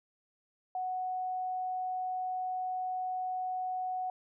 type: tone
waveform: sine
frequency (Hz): 740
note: F#5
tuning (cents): 0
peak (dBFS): -32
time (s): 0.75-4.1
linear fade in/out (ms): 2
effects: none